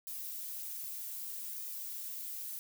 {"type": "noise with flanger", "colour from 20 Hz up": "violet", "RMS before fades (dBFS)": -42, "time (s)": [0.07, 2.59], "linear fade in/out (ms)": 0, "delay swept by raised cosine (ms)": [1.6, 5.6], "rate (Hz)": 0.63, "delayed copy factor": 0.6, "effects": []}